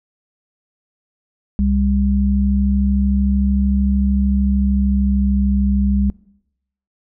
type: tone pair together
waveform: sine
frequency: 66.74 / 200 Hz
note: C2 / G3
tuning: +35 / +35 cents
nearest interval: octave + perfect fifth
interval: 1900 cents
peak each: -16 / -16 dBFS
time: 1.59-6.1 s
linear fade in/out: 0 ms
effects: noise-tail reverb RT60 0.8 s tail -22 dB re dry